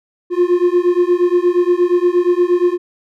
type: beating tone pair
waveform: triangle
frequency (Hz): 350 / 358.5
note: F4 / F4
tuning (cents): +4 / +45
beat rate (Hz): 8.5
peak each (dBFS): -12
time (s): 0.3-2.78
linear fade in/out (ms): 50
effects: none